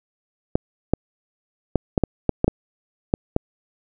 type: clicks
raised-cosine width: 2 ms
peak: -3 dBFS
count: 10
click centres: 0.555 / 0.936 / 1.757 / 1.978 / 2.037 / 2.293 / 2.444 / 2.48 / 3.139 / 3.364 s
effects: none